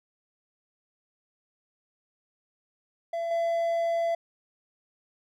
triangle tone with level steps, 673 Hz, E5, 36 cents sharp, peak -26 / -22 dBFS, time 3.13-4.15 s, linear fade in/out 5 ms, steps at 3.31 s, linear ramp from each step 2 ms, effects none

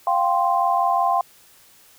sine chord, F suspended second, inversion none, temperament equal, 698.5 / 784 / 1046.5 Hz, F5 / G5 / C6, 0 / 0 / 0 cents, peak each -21 dBFS, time 0.07-1.21 s, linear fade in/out 2 ms, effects white hiss -52 dBFS RMS until 1.98 s

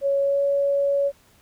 sine tone with pitch glide, 556 to 561.5 Hz, C#5 to C#5, +5 to +22 cents, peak -18 dBFS, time 0.01-1.12 s, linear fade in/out 50 ms, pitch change +17 cents, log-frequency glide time 0.21-0.41 s, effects pink hiss -57 dBFS RMS until 1.41 s

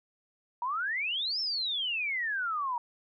sine exponential two-way sweep, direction up then down, 932.3 to 5420 to 932.3 Hz, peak -29 dBFS, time 0.62-2.78 s, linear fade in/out 2 ms, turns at 1.4 s, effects none

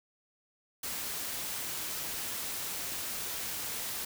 white noise, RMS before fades -37 dBFS, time 0.83-4.05 s, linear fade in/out 5 ms, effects none

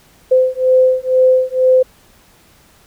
sine beating tone pair, 513 / 515.1 Hz, C5 / C5, -34 / -27 cents, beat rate 2.1 Hz, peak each -12 dBFS, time 0.31-1.83 s, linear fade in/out 10 ms, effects pink hiss -49 dBFS RMS until 2.86 s

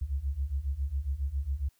sine beating tone pair, 65.1 / 72.4 Hz, C2 / D2, -8 / -24 cents, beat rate 7.3 Hz, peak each -33 / -31 dBFS, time 0.01-1.69 s, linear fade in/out 10 ms, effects white hiss -70 dBFS RMS until 1.79 s

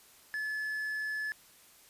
triangle tone with quantisation, 1723 Hz, A6, 37 cents flat, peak -31 dBFS, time 0.34-1.32 s, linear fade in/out 0 ms, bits 10, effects white hiss -59 dBFS RMS until 1.89 s + resampled to 32000 Hz

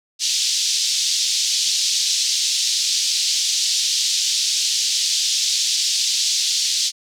white band-pass noise, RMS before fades -20 dBFS, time 0.19-6.92 s, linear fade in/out 50 ms, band 3500 to 6200 Hz, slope 24 dB/octave, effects none

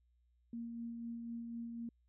sine tone with tremolo, 233.1 Hz, A#3, in tune, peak -40 dBFS, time 0.53-1.89 s, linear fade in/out 2 ms, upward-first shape sine, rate 4 Hz, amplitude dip 30%, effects added 60 Hz sine -70 dBFS peak until 2.08 s

